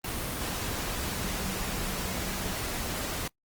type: tone in noise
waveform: sine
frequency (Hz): 188.3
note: F#3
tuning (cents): +31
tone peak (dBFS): -39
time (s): 1.04-2.53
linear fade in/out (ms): 5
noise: pink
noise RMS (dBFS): -33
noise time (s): 0.04-3.28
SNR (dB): -9
effects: noise-tail reverb RT60 0.1 s tail -24 dB re dry + Opus 24 kbps